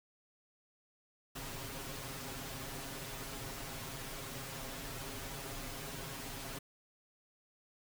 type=noise with comb filter; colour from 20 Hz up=pink; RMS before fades=-44 dBFS; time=1.35-6.59 s; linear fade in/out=10 ms; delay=7.4 ms; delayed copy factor=+0.95; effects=none